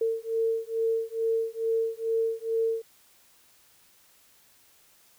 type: beating tone pair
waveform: sine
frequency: 451.2 / 453.5 Hz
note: A4 / A#4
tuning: +44 / -48 cents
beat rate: 2.3 Hz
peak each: -28 dBFS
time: 0.01-2.82 s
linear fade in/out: 5 ms
effects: white hiss -60 dBFS RMS until 5.18 s